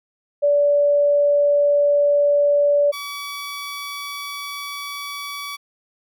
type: tone pair in turn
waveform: sine / 15% pulse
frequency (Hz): 578 / 1141.4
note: D5 / D6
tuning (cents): -28 / -50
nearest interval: octave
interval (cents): 1178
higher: second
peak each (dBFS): -13 / -22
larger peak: first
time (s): 0.42-2.92 / 2.92-5.57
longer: second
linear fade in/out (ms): 20
effects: none